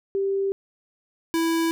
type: tone pair in turn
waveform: sine / square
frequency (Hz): 392 / 329.6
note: G4 / E4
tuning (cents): 0 / 0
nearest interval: minor third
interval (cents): 300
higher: first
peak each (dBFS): -21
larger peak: neither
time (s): 0.15-0.52 / 1.34-1.71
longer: neither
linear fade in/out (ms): 0
effects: none